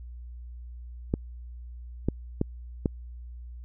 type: clicks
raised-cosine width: 3 ms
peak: -11 dBFS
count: 4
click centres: 1.139 / 2.086 / 2.414 / 2.858 s
effects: added 60 Hz sine -39 dBFS peak until 3.64 s